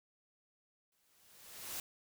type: noise with exponential growth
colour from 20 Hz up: white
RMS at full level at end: -40 dBFS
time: 0.92-1.8 s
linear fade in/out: 2 ms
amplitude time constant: 190 ms
effects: none